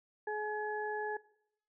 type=harmonic tone; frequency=423.7 Hz; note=G#4; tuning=35 cents sharp; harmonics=1 / 2 / 4; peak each=-37 / -39 / -41 dBFS; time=0.27-1.17 s; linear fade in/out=5 ms; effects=noise-tail reverb RT60 0.7 s tail -20 dB re dry